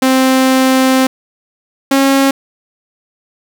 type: tone pair in turn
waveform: sawtooth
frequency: 261.6 / 272.4 Hz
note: C4 / C#4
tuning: 0 / -30 cents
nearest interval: minor second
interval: 70 cents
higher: second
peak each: -4 dBFS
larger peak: neither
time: 0.02-1.07 / 1.91-2.31 s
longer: first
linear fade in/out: 5 ms
effects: none